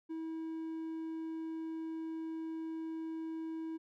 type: tone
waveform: triangle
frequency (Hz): 322.8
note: E4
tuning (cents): -36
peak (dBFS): -36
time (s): 0.09-3.78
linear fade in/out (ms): 20
effects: none